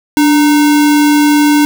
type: tone with sample-and-hold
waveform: sine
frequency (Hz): 293.7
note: D4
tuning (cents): 0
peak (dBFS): -5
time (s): 0.17-1.65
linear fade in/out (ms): 0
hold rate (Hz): 1225
effects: none